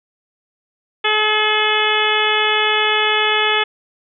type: harmonic tone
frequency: 427.6 Hz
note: A4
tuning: 49 cents flat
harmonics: 1 / 2 / 3 / 4 / 5 / 6 / 7 / 8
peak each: -22 / -22 / -22 / -22 / -22 / -22 / -22 / -22 dBFS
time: 1.04-3.64 s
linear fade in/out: 10 ms
effects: none